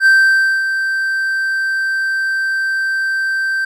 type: tone with ADSR envelope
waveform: triangle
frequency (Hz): 1562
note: G6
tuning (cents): -7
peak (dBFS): -4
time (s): 0-3.65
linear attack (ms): 59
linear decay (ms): 570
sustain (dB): -9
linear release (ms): 6
effects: none